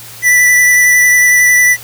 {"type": "tone with vibrato", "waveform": "square", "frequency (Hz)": 1975.5, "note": "B6", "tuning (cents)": 0, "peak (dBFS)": -6, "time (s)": [0.22, 1.77], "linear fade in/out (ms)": 50, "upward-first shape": "triangle", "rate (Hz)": 11, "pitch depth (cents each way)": 17, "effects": ["added 115 Hz sine -39 dBFS peak until 1.83 s", "white hiss -32 dBFS RMS until 1.83 s"]}